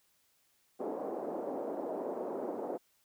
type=band-pass noise; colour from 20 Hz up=white; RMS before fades=-38 dBFS; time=0.79-2.78 s; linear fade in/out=20 ms; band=270 to 660 Hz; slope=24 dB/octave; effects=white hiss -72 dBFS RMS until 3.04 s